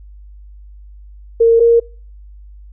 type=tone pair in turn; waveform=sine; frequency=459.7 / 466.1 Hz; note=A#4 / A#4; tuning=-24 / 0 cents; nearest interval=unison; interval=24 cents; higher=second; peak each=-6 dBFS; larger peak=neither; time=1.4-1.6 / 1.6-1.8 s; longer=neither; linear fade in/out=10 ms; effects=noise-tail reverb RT60 0.4 s tail -25 dB re dry + added 50 Hz sine -35 dBFS peak until 2.72 s